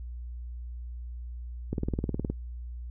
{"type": "click train", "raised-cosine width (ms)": 3, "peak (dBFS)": -16, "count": 12, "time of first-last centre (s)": [1.73, 2.3], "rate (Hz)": 19.3, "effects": ["noise-tail reverb RT60 0.1 s tail -23 dB re dry", "added 60 Hz sine -36 dBFS peak until 2.9 s"]}